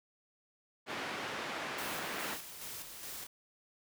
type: band-pass noise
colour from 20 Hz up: white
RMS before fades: -40 dBFS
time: 0.86-2.38 s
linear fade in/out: 50 ms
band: 170 to 2200 Hz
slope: 12 dB/octave
type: noise with tremolo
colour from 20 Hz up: white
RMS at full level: -44 dBFS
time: 1.78-3.27 s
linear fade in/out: 5 ms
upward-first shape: square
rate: 2.4 Hz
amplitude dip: 40%
effects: none